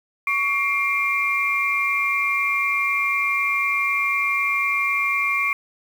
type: tone cluster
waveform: sine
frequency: 1126 / 2124 / 2372 Hz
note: C#6 / C7 / D7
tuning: +27 / +25 / +17 cents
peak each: -25 / -23 / -22 dBFS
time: 0.27-5.53 s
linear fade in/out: 2 ms
effects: 7-bit